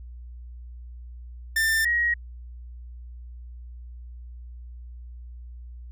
45% pulse / sine tone pair in turn, 1788 / 1894.3 Hz, A6 / A#6, +27 / +27 cents, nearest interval minor second, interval 100 cents, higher second, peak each -20 dBFS, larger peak neither, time 1.56-1.85 / 1.85-2.14 s, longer neither, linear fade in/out 5 ms, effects added 60 Hz sine -38 dBFS peak until 5.91 s

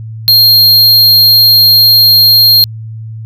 square tone, 4220 Hz, C8, 14 cents sharp, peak -3 dBFS, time 0.28-2.64 s, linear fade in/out 0 ms, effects added 111 Hz sine -21 dBFS peak until 3.25 s

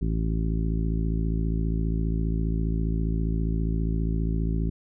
harmonic tone, 54.9 Hz, A1, 3 cents flat, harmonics 1 / 2 / 3 / 4 / 5 / 6 / 7, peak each -25 / -32 / -29 / -36 / -35 / -41 / -40 dBFS, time 0.01-4.7 s, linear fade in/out 10 ms, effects none

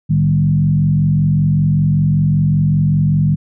sine tone with frequency modulation, 152.3 Hz, D#3, 37 cents flat, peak -10 dBFS, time 0.09-3.36 s, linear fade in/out 20 ms, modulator 45.2 Hz, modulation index 0.89, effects none

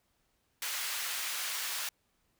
pink high-pass noise, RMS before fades -36 dBFS, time 0.62-1.89 s, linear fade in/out 2 ms, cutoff 1600 Hz, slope 12 dB/octave, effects pink hiss -75 dBFS RMS until 2.39 s

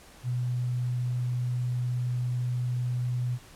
sine tone, 123.47 Hz, B2, in tune, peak -26 dBFS, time 0.23-3.39 s, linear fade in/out 50 ms, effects pink hiss -52 dBFS RMS until 3.55 s + low-pass 12000 Hz 12 dB/octave

